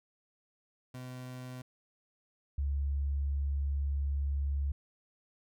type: tone pair in turn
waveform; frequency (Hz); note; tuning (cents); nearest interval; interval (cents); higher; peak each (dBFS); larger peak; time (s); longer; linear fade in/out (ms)
30% pulse / sine; 126.8 / 70.22; B2 / C#2; +46 / +23; minor seventh; 1023; first; -39 / -29; second; 0.94-1.62 / 2.58-4.72; second; 5
effects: none